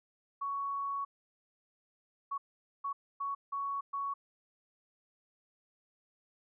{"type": "tone bursts at uneven times", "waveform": "sine", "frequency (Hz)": 1116, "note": "C#6", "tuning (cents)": 11, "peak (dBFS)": -33, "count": 6, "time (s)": [[0.41, 1.05], [2.31, 2.38], [2.84, 2.93], [3.2, 3.35], [3.52, 3.81], [3.93, 4.14]], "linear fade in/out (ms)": 10, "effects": []}